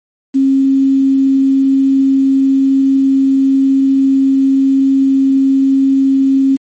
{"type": "tone with quantisation", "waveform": "sine", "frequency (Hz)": 269.9, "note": "C#4", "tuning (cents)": -46, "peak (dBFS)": -7, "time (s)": [0.34, 6.57], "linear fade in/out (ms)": 20, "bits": 6, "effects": ["MP3 32 kbps"]}